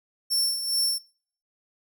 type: tone with tremolo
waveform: sawtooth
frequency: 5420 Hz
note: E8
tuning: 47 cents sharp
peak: -18 dBFS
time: 0.3-0.99 s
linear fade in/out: 20 ms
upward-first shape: sine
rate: 2.4 Hz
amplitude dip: 60%
effects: noise-tail reverb RT60 0.5 s tail -23 dB re dry